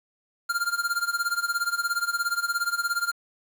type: tone with tremolo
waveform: square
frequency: 1396.9 Hz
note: F6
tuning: in tune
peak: -22 dBFS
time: 0.49-3.12 s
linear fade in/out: 10 ms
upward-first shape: sine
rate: 17 Hz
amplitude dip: 85%
effects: 8-bit